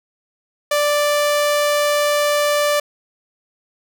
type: tone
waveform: sawtooth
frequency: 587.3 Hz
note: D5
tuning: in tune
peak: -11 dBFS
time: 0.71-2.8 s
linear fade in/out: 5 ms
effects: none